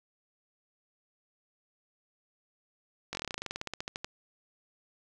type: slowing click train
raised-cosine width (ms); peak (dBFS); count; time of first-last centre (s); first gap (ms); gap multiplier
0.2; -18; 21; 3.13-4.045; 20; 1.08
effects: none